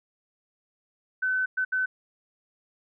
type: tone bursts at uneven times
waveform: sine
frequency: 1516 Hz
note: F#6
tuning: 42 cents sharp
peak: -23 dBFS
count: 3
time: 1.22-1.46 / 1.57-1.65 / 1.72-1.86 s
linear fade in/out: 10 ms
effects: none